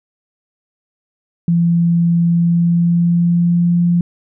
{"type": "tone with pitch glide", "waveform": "sine", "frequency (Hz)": [170, 173.27], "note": ["F3", "F3"], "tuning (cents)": [-46, -13], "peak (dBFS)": -10, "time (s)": [1.48, 4.01], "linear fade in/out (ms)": 2, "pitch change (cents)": 33, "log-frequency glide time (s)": [2.26, 3.81], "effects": []}